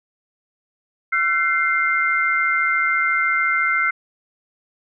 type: tone cluster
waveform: sine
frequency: 1357 / 1511 / 2098 Hz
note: E6 / F#6 / C7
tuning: +50 / +36 / +4 cents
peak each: -21 / -23 / -19 dBFS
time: 1.12-3.91 s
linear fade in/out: 10 ms
effects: none